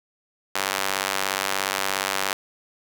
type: tone with high-pass filter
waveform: sawtooth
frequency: 97 Hz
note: G2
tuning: 18 cents flat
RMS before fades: -26 dBFS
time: 0.55-2.33 s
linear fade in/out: 0 ms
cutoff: 910 Hz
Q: 0.64
effects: 7-bit